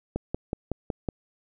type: click train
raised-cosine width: 2 ms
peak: -14 dBFS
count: 6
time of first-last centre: 0.16-1.088 s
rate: 5.39 Hz
effects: none